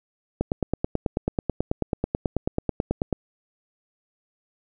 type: click train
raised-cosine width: 2 ms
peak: -9 dBFS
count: 26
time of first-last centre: 0.41-3.127 s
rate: 9.2 Hz
effects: none